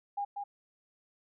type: tone with echo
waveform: sine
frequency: 810 Hz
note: G#5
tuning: 43 cents flat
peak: -31 dBFS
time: 0.17-0.25 s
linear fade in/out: 10 ms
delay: 190 ms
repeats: 1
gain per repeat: -4 dB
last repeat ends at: 0.44 s
effects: none